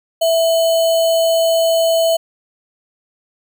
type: tone with sample-and-hold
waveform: sine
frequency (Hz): 659.3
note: E5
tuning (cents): 0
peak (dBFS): -11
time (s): 0.21-2.17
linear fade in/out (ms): 10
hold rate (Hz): 3675
effects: none